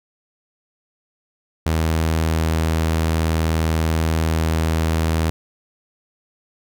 sawtooth tone, 80.5 Hz, E2, 41 cents flat, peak -13 dBFS, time 1.66-5.3 s, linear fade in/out 0 ms, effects none

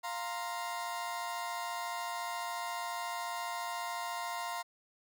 35% pulse chord, F suspended fourth, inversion none, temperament equal, 698.5 / 932.3 / 1046.5 Hz, F5 / Bb5 / C6, 0 / 0 / 0 cents, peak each -39 / -39 / -39 dBFS, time 0.03-4.63 s, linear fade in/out 20 ms, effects none

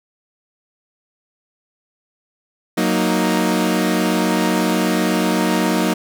sawtooth chord, D# minor, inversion first, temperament equal, 185 / 233.1 / 311.1 Hz, F#3 / A#3 / D#4, 0 / 0 / 0 cents, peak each -16 dBFS, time 2.77-5.94 s, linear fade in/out 10 ms, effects none

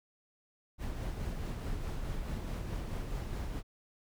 brown noise with tremolo, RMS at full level -36 dBFS, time 0.78-3.63 s, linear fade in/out 50 ms, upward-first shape sine, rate 4.7 Hz, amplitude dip 30%, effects none

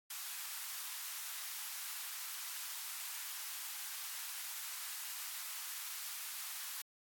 white high-pass noise, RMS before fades -44 dBFS, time 0.1-6.82 s, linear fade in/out 5 ms, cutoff 920 Hz, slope 24 dB/octave, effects AAC 64 kbps

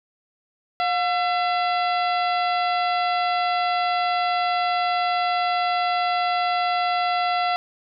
harmonic tone with a mistuned harmonic, 675 Hz, E5, 41 cents sharp, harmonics 1 / 2 / 3 / 4 / 5 / 6 / 7, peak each -21 / -27 / -31 / -33 / -35 / -37 / -38 dBFS, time 0.8-7.56 s, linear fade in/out 0 ms, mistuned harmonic 1, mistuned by +99 cents, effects none

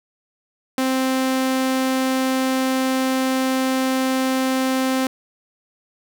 sawtooth tone, 261.6 Hz, C4, in tune, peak -14 dBFS, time 0.78-5.07 s, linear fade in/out 2 ms, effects none

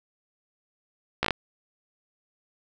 slowing click train, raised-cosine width 0.3 ms, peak -7 dBFS, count 5, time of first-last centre 1.23-1.307 s, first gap 15 ms, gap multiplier 1.17, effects none

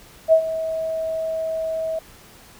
sine tone with ADSR envelope, 644 Hz, E5, 41 cents flat, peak -8 dBFS, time 0.28-1.99 s, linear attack 45 ms, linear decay 84 ms, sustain -14 dB, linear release 4 ms, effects pink hiss -47 dBFS RMS until 2.59 s

